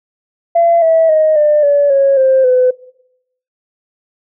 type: tone with pitch steps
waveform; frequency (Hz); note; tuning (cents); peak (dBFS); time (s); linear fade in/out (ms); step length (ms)
sine; 679 / 651 / 624.1 / 598.3 / 573.6 / 549.9 / 527.2 / 505.5; F5 / E5 / D#5 / D5 / D5 / C#5 / C5 / B4; -49 / -22 / +5 / +32 / -41 / -14 / +13 / +40; -6; 0.55-2.71; 10; 270
effects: noise-tail reverb RT60 0.8 s tail -21 dB re dry + tanh soft clip ceiling -2 dBFS